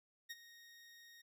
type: tone with ADSR envelope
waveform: 20% pulse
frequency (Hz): 1864.7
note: A#6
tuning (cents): 0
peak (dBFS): -38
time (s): 0.29-1.22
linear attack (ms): 19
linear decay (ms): 33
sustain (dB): -15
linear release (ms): 11
effects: none